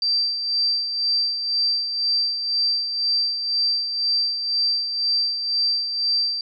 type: tone with tremolo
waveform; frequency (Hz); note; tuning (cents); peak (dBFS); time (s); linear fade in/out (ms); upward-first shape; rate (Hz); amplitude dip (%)
sine; 4688; D8; -4; -17; 0.02-6.41; 2; sine; 2; 55
effects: none